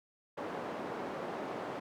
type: band-pass noise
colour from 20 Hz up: white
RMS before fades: -40 dBFS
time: 0.37-1.8 s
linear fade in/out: 10 ms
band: 230 to 750 Hz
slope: 12 dB/octave
effects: none